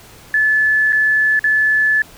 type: tone with dropouts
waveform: sine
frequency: 1731 Hz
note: A6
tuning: 29 cents flat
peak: -11 dBFS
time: 0.34-2.02 s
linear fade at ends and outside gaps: 2 ms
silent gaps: 0.924-0.929 / 1.393-1.441 s
effects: pink hiss -42 dBFS RMS until 2.17 s